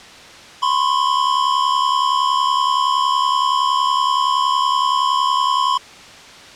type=tone pair together; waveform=square; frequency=1007 / 1077.7 Hz; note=B5 / C#6; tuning=+33 / -49 cents; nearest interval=minor second; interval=118 cents; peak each=-18 dBFS; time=0.62-5.78 s; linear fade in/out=10 ms; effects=white hiss -39 dBFS RMS until 6.55 s + low-pass 5000 Hz 12 dB/octave